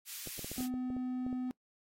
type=high-pass noise; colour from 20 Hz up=white; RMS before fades=-44 dBFS; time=0.05-0.69 s; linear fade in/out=50 ms; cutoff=2100 Hz; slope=12 dB/octave
type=clicks; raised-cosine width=2 ms; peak=-32 dBFS; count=10; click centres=0.273 / 0.393 / 0.445 / 0.516 / 0.606 / 0.74 / 0.903 / 0.966 / 1.265 / 1.328 s
type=tone; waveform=triangle; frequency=252.9 Hz; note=B3; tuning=41 cents sharp; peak=-32 dBFS; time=0.58-1.51 s; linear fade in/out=0 ms
effects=noise-tail reverb RT60 0.1 s tail -23 dB re dry + AAC 48 kbps